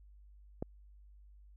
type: click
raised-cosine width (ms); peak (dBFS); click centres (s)
2; -23; 0.625
effects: added 50 Hz sine -55 dBFS peak until 1.56 s